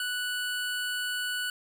25% pulse tone, 1480 Hz, F#6, in tune, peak -26 dBFS, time 0-1.5 s, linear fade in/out 2 ms, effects none

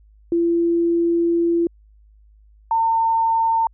sine tone pair in turn, 339.3 / 905.8 Hz, F4 / A#5, -50 / -50 cents, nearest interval octave + perfect fourth, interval 1700 cents, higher second, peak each -15 dBFS, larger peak neither, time 0.32-1.67 / 2.71-3.67 s, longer first, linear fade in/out 2 ms, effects added 52 Hz sine -48 dBFS peak until 3.73 s

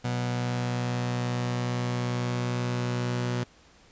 sawtooth tone pair together, 122.3 / 183.41 Hz, B2 / F#3, -16 / -15 cents, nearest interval perfect fifth, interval 701 cents, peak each -23 / -32 dBFS, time 0.04-3.44 s, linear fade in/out 10 ms, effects pink hiss -57 dBFS RMS until 3.91 s + resampled to 16000 Hz

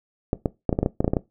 clicks, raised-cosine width 2 ms, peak -7 dBFS, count 12, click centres 0.331 / 0.458 / 0.693 / 0.728 / 0.789 / 0.83 / 0.861 / 1.005 / 1.045 / 1.079 / 1.135 / 1.168 s, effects noise-tail reverb RT60 0.2 s tail -19 dB re dry

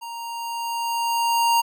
square tone with level ramp, 932.3 Hz, A#5, in tune, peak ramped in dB -33 to -16 dBFS, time 0.01-1.62 s, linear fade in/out 20 ms, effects none

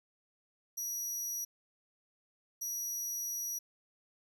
sawtooth tone bursts at uneven times, 5800 Hz, F#8, 35 cents flat, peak -33 dBFS, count 2, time 0.77-1.45 / 2.61-3.59 s, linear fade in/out 10 ms, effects none

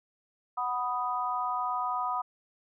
sine chord, B major, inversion second, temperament equal, 740 / 987.8 / 1244.5 Hz, F#5 / B5 / D#6, 0 / 0 / 0 cents, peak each -34 / -32 / -32 dBFS, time 0.57-2.22 s, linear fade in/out 10 ms, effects none

